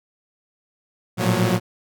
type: tone cluster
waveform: sawtooth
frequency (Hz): 111.4 / 118.8 / 177.6 / 185.7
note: A2 / A#2 / F3 / F#3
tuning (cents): +22 / +33 / +29 / +7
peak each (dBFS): -19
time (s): 1.17-1.6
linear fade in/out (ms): 50
effects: none